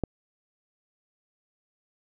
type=click; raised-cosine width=2 ms; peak=-13 dBFS; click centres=0.037 s; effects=none